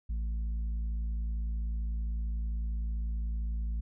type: harmonic tone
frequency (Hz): 55.6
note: A1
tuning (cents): +19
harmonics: 1 / 3 / 4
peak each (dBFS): -30 / -50 / -52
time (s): 0.09-3.81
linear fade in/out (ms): 10
effects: none